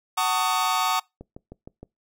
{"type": "chord", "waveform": "45% pulse", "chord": "D# half-diminished seventh", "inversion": "first", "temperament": "just", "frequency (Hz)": [746.7, 896, 1120.1, 1244.5], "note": ["F#5", "A5", "C#6", "D#6"], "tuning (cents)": [16, 31, 18, 0], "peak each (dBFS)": -27, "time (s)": [0.17, 1], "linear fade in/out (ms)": 10}
{"type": "click train", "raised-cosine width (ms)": 2, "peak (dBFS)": -26, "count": 5, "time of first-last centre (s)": [1.21, 1.83], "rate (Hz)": 6.45}
{"effects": ["noise-tail reverb RT60 0.2 s tail -24 dB re dry"]}